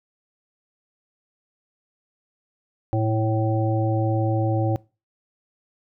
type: harmonic tone with a mistuned harmonic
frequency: 110 Hz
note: A2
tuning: in tune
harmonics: 1 / 3 / 5 / 7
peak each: -21 / -26 / -28 / -29 dBFS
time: 2.93-4.76 s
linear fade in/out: 0 ms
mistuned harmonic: 1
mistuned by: +26 cents
effects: noise-tail reverb RT60 0.3 s tail -22 dB re dry